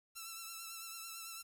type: tone with vibrato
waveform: 5% pulse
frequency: 1335 Hz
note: E6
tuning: 22 cents sharp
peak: -34 dBFS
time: 0.15-1.43 s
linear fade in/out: 20 ms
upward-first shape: triangle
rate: 9 Hz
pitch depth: 39 cents each way
effects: 11-bit